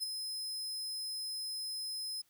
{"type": "tone with ADSR envelope", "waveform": "sawtooth", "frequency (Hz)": 5100, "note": "D#8", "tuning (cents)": 42, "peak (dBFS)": -29, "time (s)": [0, 2.22], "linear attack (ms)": 31, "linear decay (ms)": 13, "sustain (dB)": -6, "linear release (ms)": 13, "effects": ["white hiss -72 dBFS RMS until 2.29 s"]}